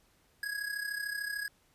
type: tone with amplitude modulation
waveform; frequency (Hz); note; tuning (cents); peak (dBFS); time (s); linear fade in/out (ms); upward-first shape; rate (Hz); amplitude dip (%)
square; 1661.2; G#6; 0; -32; 0.43-1.48; 2; sine; 33.4; 70
effects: pink hiss -68 dBFS RMS until 1.74 s + resampled to 32000 Hz